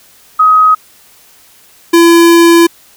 sine / square tone pair in turn, 1262 / 337.8 Hz, D#6 / E4, +24 / +42 cents, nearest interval octave + major seventh, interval 2282 cents, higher first, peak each -3 dBFS, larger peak neither, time 0.39-0.75 / 1.93-2.67 s, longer second, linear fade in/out 10 ms, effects white hiss -43 dBFS RMS until 2.96 s

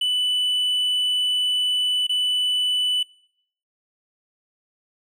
triangle tone with dropouts, 2984 Hz, F#7, 14 cents sharp, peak -18 dBFS, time 0.01-3.03 s, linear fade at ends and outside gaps 5 ms, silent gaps 2.069-2.093 s, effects noise-tail reverb RT60 0.7 s tail -25 dB re dry

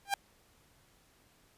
sawtooth tone with exponential growth, 798 Hz, G5, 31 cents sharp, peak -21 dBFS, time 0.05-0.14 s, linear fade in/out 2 ms, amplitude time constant 19 ms, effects pink hiss -66 dBFS RMS until 1.57 s + resampled to 32000 Hz

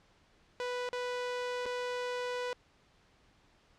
sawtooth tone with dropouts, 493.9 Hz, B4, in tune, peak -30 dBFS, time 0.6-2.53 s, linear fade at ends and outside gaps 0 ms, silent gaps 0.889-0.93 / 1.656-1.662 s, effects pink hiss -66 dBFS RMS until 3.78 s + low-pass 5000 Hz 12 dB/octave

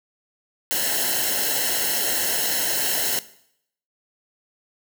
white noise with comb filter, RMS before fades -23 dBFS, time 0.71-3.19 s, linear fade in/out 0 ms, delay 0.84 ms, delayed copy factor -0.85, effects noise-tail reverb RT60 0.7 s tail -17 dB re dry

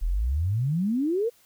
sine exponential sweep, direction up, 36.71 to 490.6 Hz, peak -22 dBFS, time 0.01-1.3 s, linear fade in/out 20 ms, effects white hiss -60 dBFS RMS until 1.45 s

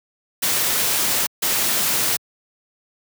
white noise bursts at uneven times, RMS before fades -20 dBFS, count 2, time 0.42-1.27 / 1.42-2.17 s, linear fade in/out 10 ms, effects high-pass 100 Hz 12 dB/octave

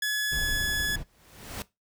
sawtooth tone, 1700 Hz, G#6, 40 cents sharp, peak -22 dBFS, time 0.02-0.96 s, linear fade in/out 5 ms
brown noise, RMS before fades -34 dBFS, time 0.31-1.04 s, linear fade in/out 20 ms
pink noise with exponential growth, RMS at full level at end -34 dBFS, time 0.97-1.62 s, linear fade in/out 0 ms, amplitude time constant 140 ms
effects noise-tail reverb RT60 0.2 s tail -19 dB re dry

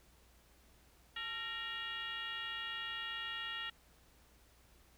sine tone with frequency modulation, 2349 Hz, D7, in tune, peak -39 dBFS, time 1.16-3.7 s, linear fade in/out 5 ms, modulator 491 Hz, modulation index 2.1, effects added 60 Hz sine -67 dBFS peak until 4.97 s + pink hiss -67 dBFS RMS until 4.97 s

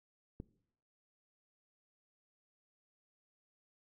click, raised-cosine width 3 ms, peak -30 dBFS, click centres 0.401 s, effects noise-tail reverb RT60 0.7 s tail -20 dB re dry

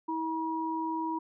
sine tone pair together, 322.6 / 960 Hz, E4 / B5, -37 / -49 cents, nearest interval octave + perfect fifth, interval 1888 cents, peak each -33 / -32 dBFS, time 0.08-1.19 s, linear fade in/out 10 ms, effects none

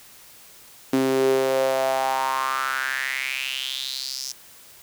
sawtooth tone with high-pass filter sweep, 132.5 Hz, C3, 22 cents sharp, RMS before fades -24 dBFS, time 0.93-4.32 s, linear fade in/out 0 ms, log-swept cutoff 290 to 5700 Hz, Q 5.4, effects white hiss -48 dBFS RMS until 4.82 s

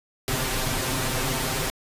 pink noise with comb filter, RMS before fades -26 dBFS, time 0.28-1.7 s, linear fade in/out 0 ms, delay 7.7 ms, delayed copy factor +1, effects resampled to 32000 Hz

